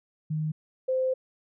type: tone pair in turn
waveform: sine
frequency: 155 / 518.4 Hz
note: D#3 / C5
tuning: -6 / -16 cents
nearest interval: octave + major sixth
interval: 2090 cents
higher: second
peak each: -26 / -23 dBFS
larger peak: second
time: 0.3-0.52 / 0.88-1.14 s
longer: second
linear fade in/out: 10 ms
effects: none